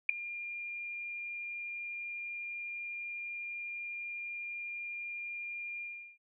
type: tone with ADSR envelope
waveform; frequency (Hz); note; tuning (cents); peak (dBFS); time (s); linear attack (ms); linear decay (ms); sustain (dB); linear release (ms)
sine; 2404; D7; +40; -17; 0.09-6.18; 4; 4; -21; 370
effects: none